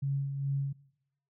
sine tone with tremolo, 138.59 Hz, C#3, in tune, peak -27 dBFS, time 0.02-0.73 s, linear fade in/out 10 ms, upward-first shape sine, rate 2.4 Hz, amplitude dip 50%, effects noise-tail reverb RT60 0.8 s tail -21 dB re dry

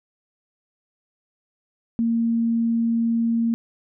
sine tone, 230.5 Hz, A#3, 19 cents flat, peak -18 dBFS, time 1.99-3.54 s, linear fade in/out 0 ms, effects none

